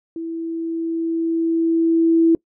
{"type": "tone with level ramp", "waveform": "sine", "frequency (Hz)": 329.6, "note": "E4", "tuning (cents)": 0, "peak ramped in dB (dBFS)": [-25, -10], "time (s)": [0.16, 2.35], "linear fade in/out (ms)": 2, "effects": ["noise-tail reverb RT60 0.1 s tail -24 dB re dry"]}